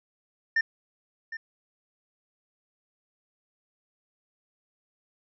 triangle tone with echo, 1800 Hz, A6, 39 cents sharp, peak -19 dBFS, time 0.56-0.61 s, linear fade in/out 5 ms, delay 760 ms, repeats 1, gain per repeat -13 dB, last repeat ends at 1.37 s, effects resampled to 16000 Hz

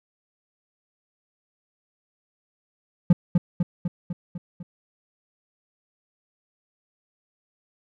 triangle tone with echo, 174.61 Hz, F3, in tune, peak -8 dBFS, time 3.1-3.13 s, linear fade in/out 5 ms, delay 250 ms, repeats 6, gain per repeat -4 dB, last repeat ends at 4.63 s, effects none

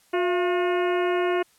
harmonic tone with a mistuned harmonic, 359.3 Hz, F4, 49 cents sharp, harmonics 1 / 2 / 3 / 4 / 5 / 6 / 7 / 8, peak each -22 / -28 / -32 / -34 / -36 / -38 / -39 / -40 dBFS, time 0.13-1.43 s, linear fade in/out 10 ms, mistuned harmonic 2, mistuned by -78 cents, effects white hiss -60 dBFS RMS until 1.58 s + low-pass 12000 Hz 12 dB/octave

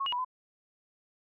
sine tone with pitch steps, 1096 / 2880 / 981 / 1017 Hz, C#6 / F#7 / B5 / C6, -20 / -47 / -12 / -50 cents, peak -29 dBFS, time 0-0.248 s, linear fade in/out 10 ms, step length 62 ms, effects none

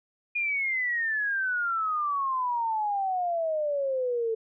sine exponential sweep, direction down, 2450 to 441.8 Hz, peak -25 dBFS, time 0.35-4.35 s, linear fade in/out 10 ms, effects none

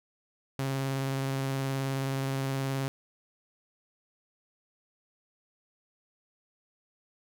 sawtooth tone with vibrato, 135.2 Hz, C#3, 43 cents flat, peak -25 dBFS, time 0.59-2.88 s, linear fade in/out 0 ms, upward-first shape triangle, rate 19 Hz, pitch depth 22 cents each way, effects none

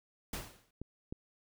pink noise with exponential decay, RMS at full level -37 dBFS, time 0.33-0.71 s, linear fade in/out 5 ms, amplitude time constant 81 ms
clicks, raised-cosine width 3 ms, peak -29 / -27 dBFS, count 2, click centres 0.816 / 1.125 s
effects none

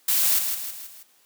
blue noise with echo, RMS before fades -21 dBFS, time 0.08-0.39 s, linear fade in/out 5 ms, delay 160 ms, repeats 4, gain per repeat -6 dB, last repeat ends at 1.03 s, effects white hiss -60 dBFS RMS until 1.25 s + high-pass 200 Hz 12 dB/octave

